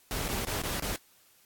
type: noise with dropouts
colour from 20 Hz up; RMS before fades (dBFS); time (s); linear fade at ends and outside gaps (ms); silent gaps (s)
pink; -33; 0.11-0.96; 0; 0.28-0.287 / 0.449-0.471 / 0.618-0.636 / 0.798-0.823
effects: white hiss -62 dBFS RMS until 1.45 s + AAC 64 kbps